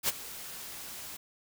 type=noise with ADSR envelope; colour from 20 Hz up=white; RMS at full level=-26 dBFS; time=0.03-1.17 s; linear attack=54 ms; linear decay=26 ms; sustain=-17 dB; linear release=9 ms; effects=none